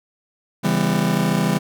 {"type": "chord", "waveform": "40% pulse", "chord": "C# half-diminished seventh", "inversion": "none", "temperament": "just", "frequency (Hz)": [138.59, 166.31, 199.57, 249.5], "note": ["C#3", "E3", "G3", "B3"], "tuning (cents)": [0, 16, 31, 18], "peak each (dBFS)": [-25, -20, -20, -25], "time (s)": [0.63, 1.59], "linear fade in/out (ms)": 20, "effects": []}